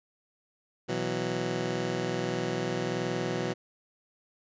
15% pulse chord, B suspended fourth, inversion none, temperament just, 123.47 / 164.63 / 185.21 Hz, B2 / E3 / F#3, 0 / -2 / +2 cents, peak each -28 dBFS, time 0.88-3.54 s, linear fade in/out 20 ms, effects resampled to 16000 Hz

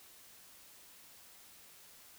silence, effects white hiss -58 dBFS RMS until 2.18 s

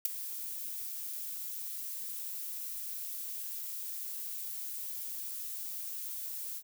violet noise with ADSR envelope, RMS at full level -25 dBFS, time 0.05-6.63 s, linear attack 5 ms, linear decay 9 ms, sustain -15 dB, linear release 64 ms, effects none

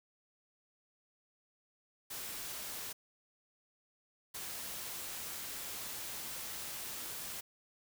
white noise bursts at uneven times, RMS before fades -43 dBFS, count 2, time 2.1-2.93 / 4.34-7.41 s, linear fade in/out 10 ms, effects none

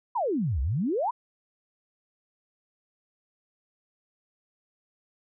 sine exponential two-way sweep, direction down then up, 1044 to 60.4 to 1044 Hz, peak -24 dBFS, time 0.15-1.11 s, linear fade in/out 10 ms, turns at 0.61 s, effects none

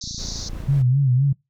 white band-pass noise, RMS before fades -33 dBFS, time 0.01-0.49 s, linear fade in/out 5 ms, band 3800 to 6500 Hz, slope 96 dB/octave
click train, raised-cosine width 5 ms, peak -24 dBFS, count 20, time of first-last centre 0.04-0.709 s, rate 28.4 Hz
brown noise with tremolo, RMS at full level -33 dBFS, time 0.18-0.83 s, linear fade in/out 20 ms, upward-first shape sine, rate 5.5 Hz, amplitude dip 25%
sine tone with vibrato, 132.3 Hz, C3, 20 cents sharp, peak -14 dBFS, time 0.68-1.33 s, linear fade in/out 10 ms, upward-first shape sine, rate 3.9 Hz, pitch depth 120 cents each way
effects noise-tail reverb RT60 0.2 s tail -24 dB re dry

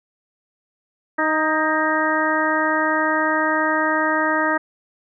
harmonic tone with a mistuned harmonic, 311.5 Hz, D#4, 2 cents sharp, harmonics 1 / 2 / 3 / 4 / 5 / 6, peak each -24 / -24 / -24 / -24 / -24 / -24 dBFS, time 1.18-4.58 s, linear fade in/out 10 ms, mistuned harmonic 5, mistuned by +33 cents, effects none

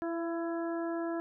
harmonic tone with a mistuned harmonic, 333.9 Hz, E4, 22 cents sharp, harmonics 1 / 2 / 3 / 4 / 5, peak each -33 / -38 / -45 / -46 / -47 dBFS, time 0.02-1.2 s, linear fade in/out 0 ms, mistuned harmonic 2, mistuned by +16 cents, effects none

